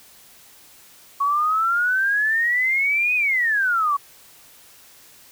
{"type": "exponential two-way sweep", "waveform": "sine", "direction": "up then down", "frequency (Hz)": [1108.7, 2523, 1108.7], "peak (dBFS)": -17, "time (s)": [1.2, 3.97], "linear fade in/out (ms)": 10, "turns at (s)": 3.15, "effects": ["white hiss -49 dBFS RMS until 5.31 s"]}